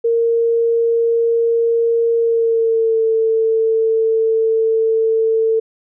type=tone with pitch glide; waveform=sine; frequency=462.7 to 446.7 Hz; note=A#4 to A4; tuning=-13 to +26 cents; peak=-12 dBFS; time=0.04-5.6 s; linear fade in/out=10 ms; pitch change=-61 cents; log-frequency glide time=2.17-3.05 s; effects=none